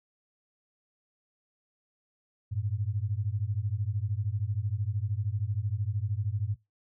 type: beating tone pair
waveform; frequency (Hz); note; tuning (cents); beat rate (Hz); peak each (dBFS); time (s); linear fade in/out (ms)
sine; 97.2 / 110.2; G2 / A2; -14 / +3; 13; -31; 2.51-6.56; 20
effects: noise-tail reverb RT60 0.2 s tail -20 dB re dry